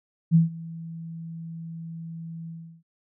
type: tone with ADSR envelope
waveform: sine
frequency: 164.81 Hz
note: E3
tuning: in tune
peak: -12 dBFS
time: 0.31-2.83 s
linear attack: 41 ms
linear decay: 140 ms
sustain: -22 dB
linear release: 350 ms
effects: none